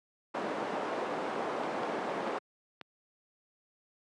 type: band-pass noise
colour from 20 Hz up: white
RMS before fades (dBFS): -35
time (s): 0.34-2.39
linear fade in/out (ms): 10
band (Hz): 250 to 810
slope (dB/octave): 12
type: clicks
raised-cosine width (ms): 0.3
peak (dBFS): -26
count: 4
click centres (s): 1.636 / 1.834 / 2.275 / 2.813
effects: high-pass 150 Hz 12 dB/octave + resampled to 22050 Hz